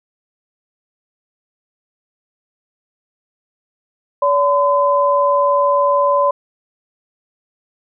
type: tone pair together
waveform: sine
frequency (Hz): 571 / 1017.4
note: D5 / C6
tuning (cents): -49 / -49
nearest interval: minor seventh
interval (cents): 1000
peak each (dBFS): -14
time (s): 4.22-6.31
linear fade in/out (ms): 5
effects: none